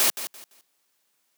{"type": "noise with echo", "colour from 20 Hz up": "white", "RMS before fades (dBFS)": -20, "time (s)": [0, 0.1], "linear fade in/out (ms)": 0, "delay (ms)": 170, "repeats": 3, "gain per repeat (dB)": -12, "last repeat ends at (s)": 0.61, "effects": ["white hiss -71 dBFS RMS until 1.37 s", "high-pass 200 Hz 12 dB/octave"]}